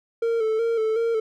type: tone with vibrato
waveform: triangle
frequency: 450 Hz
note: A4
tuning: 39 cents sharp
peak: -18 dBFS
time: 0.22-1.2 s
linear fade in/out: 5 ms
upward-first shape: square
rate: 2.7 Hz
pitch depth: 42 cents each way
effects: none